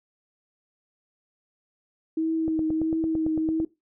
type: tone with vibrato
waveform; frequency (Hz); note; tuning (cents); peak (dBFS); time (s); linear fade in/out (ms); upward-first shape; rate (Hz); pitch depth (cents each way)
sine; 319.3; D#4; +45; -22; 2.17-3.65; 5; triangle; 1.5; 25
type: click train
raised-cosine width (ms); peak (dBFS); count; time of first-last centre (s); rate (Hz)
2; -20; 11; 2.48-3.601; 8.92
effects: noise-tail reverb RT60 0.2 s tail -18 dB re dry